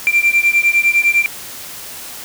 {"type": "beating tone pair", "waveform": "sine", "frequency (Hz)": [2358, 2367.9], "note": ["D7", "D7"], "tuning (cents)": [6, 14], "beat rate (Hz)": 9.9, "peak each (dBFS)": -12, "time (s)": [0.07, 1.26], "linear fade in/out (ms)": 0, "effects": ["tanh soft clip ceiling -6 dBFS", "white hiss -31 dBFS RMS until 2.24 s"]}